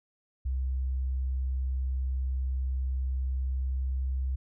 sine tone with pitch glide, 65 to 65.41 Hz, C2 to C2, -11 to 0 cents, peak -27 dBFS, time 0.45-4.36 s, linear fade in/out 10 ms, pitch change +11 cents, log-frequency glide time 3.21-4.14 s, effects none

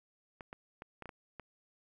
clicks, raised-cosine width 0.5 ms, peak -30 dBFS, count 7, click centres 0.408 / 0.529 / 0.821 / 1.023 / 1.057 / 1.092 / 1.397 s, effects 11-bit

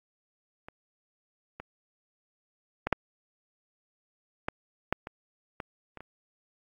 clicks, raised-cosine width 0.5 ms, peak -28 / -24 / -13 / -7 / -14 / -10 / -23 / -20 / -27 / -28 dBFS, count 10, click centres 0.685 / 1.6 / 2.87 / 2.927 / 4.485 / 4.926 / 5.071 / 5.602 / 5.973 / 6.006 s, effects AAC 48 kbps

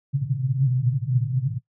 pink band-pass noise, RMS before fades -23 dBFS, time 0.13-1.59 s, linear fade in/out 20 ms, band 120 to 140 Hz, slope 96 dB/octave, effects noise-tail reverb RT60 0.1 s tail -17 dB re dry

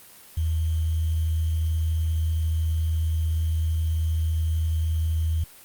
sine tone with sample-and-hold, 80.2 Hz, E2, 47 cents flat, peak -21 dBFS, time 0.37-5.44 s, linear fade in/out 5 ms, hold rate 3150 Hz, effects white hiss -48 dBFS RMS until 5.64 s + Opus 32 kbps

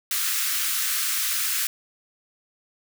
white high-pass noise, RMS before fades -25 dBFS, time 0.11-1.67 s, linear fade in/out 2 ms, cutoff 1200 Hz, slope 48 dB/octave, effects none

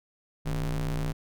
square ring-modulated tone, 62 Hz, B1, 7 cents sharp, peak -25 dBFS, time 0.45-1.13 s, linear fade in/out 20 ms, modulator 90.1 Hz, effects none

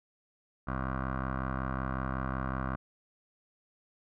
15% pulse tone with low-pass filter, 65.41 Hz, C2, in tune, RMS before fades -34 dBFS, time 0.67-2.76 s, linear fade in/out 10 ms, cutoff 1300 Hz, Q 6.3, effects none

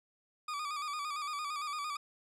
40% pulse tone with vibrato, 1188 Hz, D6, 20 cents sharp, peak -35 dBFS, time 0.48-1.97 s, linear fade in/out 5 ms, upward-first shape square, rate 8.8 Hz, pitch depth 57 cents each way, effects low-pass 9000 Hz 12 dB/octave

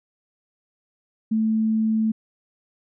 sine tone, 220 Hz, A3, in tune, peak -18 dBFS, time 1.31-2.12 s, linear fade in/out 10 ms, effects none

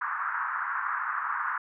white band-pass noise, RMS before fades -31 dBFS, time 0.01-1.58 s, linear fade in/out 5 ms, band 1000 to 1600 Hz, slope 48 dB/octave, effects none

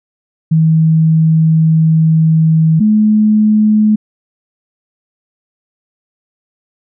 sine tone pair in turn, 160 / 213.6 Hz, D#3 / G#3, +49 / +49 cents, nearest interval perfect fourth, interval 500 cents, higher second, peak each -6 dBFS, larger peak neither, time 0.51-2.8 / 2.8-3.96 s, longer first, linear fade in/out 10 ms, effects none

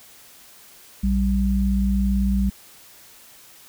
sine tone pair together, 59.01 / 195.3 Hz, A#1 / G3, +22 / -6 cents, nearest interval octave + major sixth, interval 2072 cents, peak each -20 dBFS, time 1.03-2.5 s, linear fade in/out 10 ms, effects white hiss -48 dBFS RMS until 3.68 s

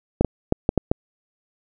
clicks, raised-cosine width 2 ms, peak -3 dBFS, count 6, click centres 0.21 / 0.247 / 0.524 / 0.691 / 0.777 / 0.915 s, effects none

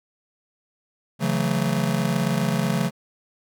square chord, F# minor seventh, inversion second, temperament just, 138.75 / 166.5 / 185 / 222 Hz, C#3 / E3 / F#3 / A3, +2 / +18 / 0 / +16 cents, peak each -27 dBFS, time 1.19-2.91 s, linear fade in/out 50 ms, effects none

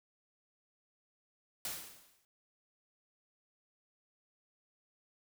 white noise with exponential decay, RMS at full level -37 dBFS, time 1.65-2.25 s, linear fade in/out 1 ms, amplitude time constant 130 ms, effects none

